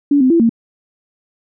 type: tone with pitch steps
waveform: sine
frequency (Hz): 285.7 / 257.9 / 335.8 / 229.7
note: D4 / C4 / E4 / A#3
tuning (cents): -48 / -25 / +32 / -25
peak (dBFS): -8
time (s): 0.11-0.494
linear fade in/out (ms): 5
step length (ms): 96
effects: none